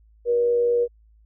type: tone with frequency modulation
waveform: sine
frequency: 478.5 Hz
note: A#4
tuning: 45 cents sharp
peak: -17 dBFS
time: 0.25-0.88 s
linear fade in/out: 50 ms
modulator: 105 Hz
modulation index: 0.22
effects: added 54 Hz sine -52 dBFS peak until 1.25 s